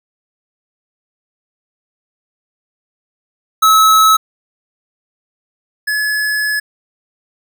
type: tone pair in turn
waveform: square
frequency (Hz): 1294 / 1704.6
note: E6 / G#6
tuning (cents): -32 / +45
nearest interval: perfect fourth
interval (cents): 477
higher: second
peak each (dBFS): -7 / -15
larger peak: first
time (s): 3.62-4.17 / 5.87-6.6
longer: second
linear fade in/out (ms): 10
effects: none